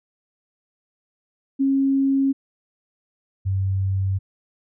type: tone pair in turn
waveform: sine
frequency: 272 / 96.17 Hz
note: C#4 / G2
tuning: -33 / -33 cents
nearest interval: octave + tritone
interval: 1800 cents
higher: first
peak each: -16 / -19 dBFS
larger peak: first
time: 1.59-2.33 / 3.45-4.19 s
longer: neither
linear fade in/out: 20 ms
effects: none